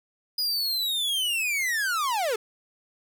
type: linear sweep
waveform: 45% pulse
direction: down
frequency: 4978 to 410 Hz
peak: -24 dBFS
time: 0.38-2.36 s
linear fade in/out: 5 ms
effects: none